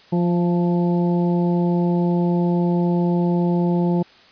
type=harmonic tone with a mistuned harmonic; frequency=174.61 Hz; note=F3; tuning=in tune; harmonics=1 / 2 / 3 / 4 / 5; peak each=-17 / -23 / -30 / -33 / -31 dBFS; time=0.12-4.03 s; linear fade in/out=10 ms; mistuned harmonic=4; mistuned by=-23 cents; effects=white hiss -49 dBFS RMS until 4.31 s + resampled to 11025 Hz

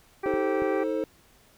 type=harmonic tone; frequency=389 Hz; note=G4; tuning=13 cents flat; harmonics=1 / 2 / 3 / 4 / 5 / 6; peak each=-28 / -34 / -38 / -40 / -42 / -44 dBFS; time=0.23-0.84 s; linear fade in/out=10 ms
type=chord; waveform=triangle; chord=A diminished; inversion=second; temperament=just; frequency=316.8 / 440 / 528 Hz; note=Eb4 / A4 / C5; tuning=+31 / 0 / +16 cents; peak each=-28 dBFS; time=0.26-1.04 s; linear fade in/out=0 ms
type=clicks; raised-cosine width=3 ms; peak=-25 dBFS; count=2; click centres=0.339 / 0.621 s
effects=pink hiss -59 dBFS RMS until 1.57 s

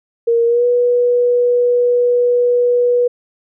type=tone with pitch glide; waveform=sine; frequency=466.2 to 487.1 Hz; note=A#4 to B4; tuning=0 to -24 cents; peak=-10 dBFS; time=0.27-3.08 s; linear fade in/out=10 ms; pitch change=+76 cents; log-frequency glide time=0.46-0.65 s; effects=none

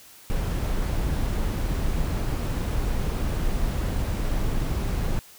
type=noise; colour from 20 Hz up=brown; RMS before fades=-25 dBFS; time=0.3-5.19 s; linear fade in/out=0 ms; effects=white hiss -49 dBFS RMS until 5.38 s

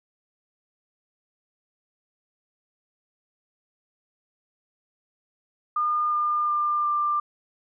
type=tone with pitch steps; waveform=sine; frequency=1213 / 1204.6 / 1196.3 / 1188 Hz; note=D#6 / D6 / D6 / D6; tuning=-44 / +44 / +32 / +20 cents; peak=-21 dBFS; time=5.76-7.2 s; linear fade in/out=5 ms; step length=360 ms; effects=none

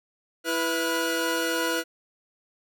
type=tone cluster; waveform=sawtooth; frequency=330.9 / 494.9 / 1441 Hz; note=E4 / B4 / F#6; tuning=+7 / +4 / -46 cents; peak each=-25 dBFS; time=0.44-1.84 s; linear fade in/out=50 ms; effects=none

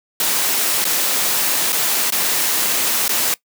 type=noise with dropouts; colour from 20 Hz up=white; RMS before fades=-18 dBFS; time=0.2-3.34 s; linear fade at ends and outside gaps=1 ms; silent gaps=0.842-0.852 / 1.722-1.728 / 2.103-2.122 / 3.08-3.092 s; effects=noise-tail reverb RT60 0.1 s tail -20 dB re dry + high-pass 200 Hz 12 dB/octave

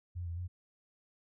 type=tone with pitch steps; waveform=sine; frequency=88.1 / 84.8 / 89.3 Hz; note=F2 / E2 / F2; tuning=+16 / +50 / +39 cents; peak=-36 dBFS; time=0.15-0.48 s; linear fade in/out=20 ms; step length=110 ms; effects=none

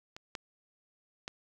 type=clicks; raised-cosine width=0.2 ms; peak=-27 / -20 / -21 dBFS; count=3; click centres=0.165 / 0.352 / 1.279 s; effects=9-bit

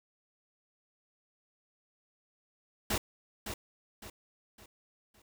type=noise with echo; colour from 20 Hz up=pink; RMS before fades=-31 dBFS; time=2.9-2.98 s; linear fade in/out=5 ms; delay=560 ms; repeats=4; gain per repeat=-8 dB; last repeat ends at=5.22 s; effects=none

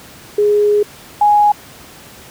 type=tone pair in turn; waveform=sine; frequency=415.3 / 830.6 Hz; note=G#4 / G#5; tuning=0 / 0 cents; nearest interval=octave; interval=1200 cents; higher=second; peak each=-9 / -7 dBFS; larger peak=second; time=0.38-0.83 / 1.21-1.52 s; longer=first; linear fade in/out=5 ms; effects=pink hiss -38 dBFS RMS until 2.3 s + high-pass 80 Hz 12 dB/octave

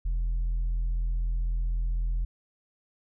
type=tone; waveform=sine; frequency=42 Hz; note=E1; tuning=33 cents sharp; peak=-22 dBFS; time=0.05-2.25 s; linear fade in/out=10 ms; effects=tanh soft clip ceiling -24 dBFS

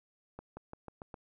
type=accelerating click train; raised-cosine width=1 ms; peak=-30 dBFS; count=6; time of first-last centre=0.39-1.142 s; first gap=180 ms; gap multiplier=0.91; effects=none

